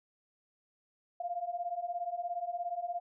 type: beating tone pair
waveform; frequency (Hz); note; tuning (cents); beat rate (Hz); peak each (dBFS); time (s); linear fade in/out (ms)
sine; 688 / 705; F5 / F5; -26 / +16; 17; -38 / -36; 1.2-3; 5
effects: none